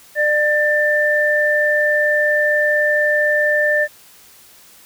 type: tone pair together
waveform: sine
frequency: 598 / 1782.2 Hz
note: D5 / A6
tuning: +31 / +22 cents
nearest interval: octave + perfect fifth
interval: 1891 cents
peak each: -17 / -15 dBFS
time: 0.15-3.88 s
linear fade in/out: 50 ms
effects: white hiss -46 dBFS RMS until 4.85 s